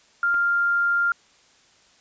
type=tone; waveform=sine; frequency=1396.9 Hz; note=F6; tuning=in tune; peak=-18 dBFS; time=0.23-1.12 s; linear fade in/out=2 ms
type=clicks; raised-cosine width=0.5 ms; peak=-25 dBFS; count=2; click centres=0.342 / 0.345 s
effects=white hiss -57 dBFS RMS until 2 s + resampled to 16000 Hz